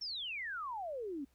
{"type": "exponential sweep", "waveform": "sine", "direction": "down", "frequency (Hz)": [5588, 261.6], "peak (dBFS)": -38, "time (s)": [0.01, 1.25], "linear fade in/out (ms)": 10, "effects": ["added 63 Hz sine -70 dBFS peak until 1.34 s", "pink hiss -75 dBFS RMS until 1.34 s"]}